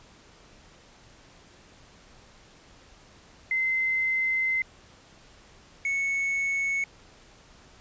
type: tone pair in turn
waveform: sine / triangle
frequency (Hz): 2066 / 2209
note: C7 / C#7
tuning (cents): -22 / -7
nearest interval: minor second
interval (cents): 115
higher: second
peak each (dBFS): -23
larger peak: neither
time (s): 3.51-4.62 / 5.85-6.84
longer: first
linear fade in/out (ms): 2
effects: pink hiss -54 dBFS RMS until 7.8 s + resampled to 16000 Hz